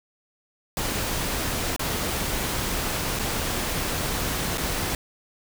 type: noise with dropouts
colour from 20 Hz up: pink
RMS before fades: -27 dBFS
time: 0.77-4.95 s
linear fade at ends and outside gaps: 1 ms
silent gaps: 1.763-1.794 / 3.19-3.194 / 4.575-4.58 s
effects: none